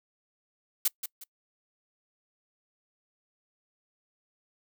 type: noise with echo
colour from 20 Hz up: blue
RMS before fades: -24 dBFS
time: 0.85-0.88 s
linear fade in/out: 5 ms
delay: 180 ms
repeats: 2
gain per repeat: -10 dB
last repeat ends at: 1.24 s
effects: noise-tail reverb RT60 0.1 s tail -25 dB re dry